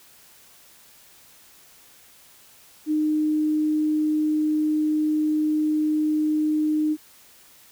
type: tone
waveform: sine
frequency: 306.3 Hz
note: D#4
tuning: 27 cents flat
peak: -19 dBFS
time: 2.86-6.97 s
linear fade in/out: 50 ms
effects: white hiss -52 dBFS RMS until 7.71 s